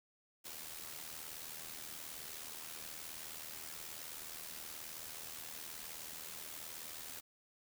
white noise with amplitude modulation, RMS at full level -45 dBFS, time 0.44-7.21 s, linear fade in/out 20 ms, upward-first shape sine, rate 78.9 Hz, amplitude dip 60%, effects none

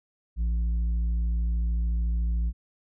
sine tone with tanh clipping, 57.1 Hz, A#1, 35 cents flat, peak -24 dBFS, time 0.36-2.53 s, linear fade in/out 50 ms, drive 5 dB, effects none

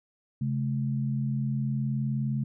sine tone pair together, 135.7 / 215.4 Hz, C#3 / A3, -36 / -37 cents, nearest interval minor sixth, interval 799 cents, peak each -27 / -31 dBFS, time 0.41-2.44 s, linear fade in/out 5 ms, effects none

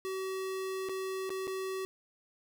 square tone with dropouts, 380 Hz, F#4, 46 cents sharp, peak -35 dBFS, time 0.05-1.85 s, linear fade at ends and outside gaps 0 ms, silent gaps 0.888-0.894 / 1.294-1.303 / 1.471-1.477 s, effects none

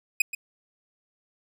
45% pulse tone with echo, 2507 Hz, D#7, 12 cents sharp, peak -17 dBFS, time 0.2-0.22 s, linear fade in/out 5 ms, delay 130 ms, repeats 1, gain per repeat -13 dB, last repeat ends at 0.35 s, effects none

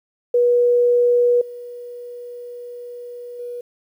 sine tone with level steps, 484.8 Hz, B4, 32 cents flat, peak -12 / -31 / -27 dBFS, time 0.34-3.61 s, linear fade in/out 5 ms, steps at 1.41 / 3.39 s, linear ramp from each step 5 ms, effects 9-bit

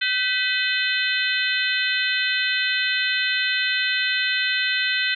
harmonic tone with a mistuned harmonic, 510 Hz, C5, 44 cents flat, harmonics 3 / 4 / 5 / 6 / 7 / 8, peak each -25 / -26 / -27 / -28 / -28 / -29 dBFS, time 0.01-5.15 s, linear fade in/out 10 ms, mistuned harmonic 4, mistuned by -58 cents, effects none

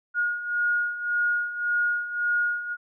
sine beating tone pair, 1435 / 1436.8 Hz, F6 / F6, +47 / +49 cents, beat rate 1.8 Hz, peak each -29 / -24 dBFS, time 0.14-2.77 s, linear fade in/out 50 ms, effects none

